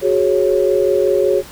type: chord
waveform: sine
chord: F# suspended second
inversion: none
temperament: equal with one note detuned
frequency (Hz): 370 / 415.3 / 550.2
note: F#4 / G#4 / C#5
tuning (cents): 0 / 0 / -13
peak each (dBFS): -16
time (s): 0.01-1.43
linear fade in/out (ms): 50
effects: pink hiss -37 dBFS RMS until 1.51 s